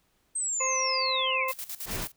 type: linear sweep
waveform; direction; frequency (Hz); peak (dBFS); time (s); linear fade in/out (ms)
sine; down; 8400 to 2100; -27; 0.35-1.45; 10
type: harmonic tone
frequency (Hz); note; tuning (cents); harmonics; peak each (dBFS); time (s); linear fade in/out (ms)
523.3; C5; 0; 1 / 2 / 4 / 5; -33 / -30 / -35 / -35; 0.6-1.52; 10
type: noise with tremolo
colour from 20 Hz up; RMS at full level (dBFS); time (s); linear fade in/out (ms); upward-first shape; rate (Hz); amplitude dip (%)
blue; -36; 1.48-2.12; 5; square; 9.3; 80
type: noise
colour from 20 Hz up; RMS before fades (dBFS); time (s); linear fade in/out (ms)
pink; -34; 1.85-2.08; 50
effects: pink hiss -70 dBFS RMS until 2.16 s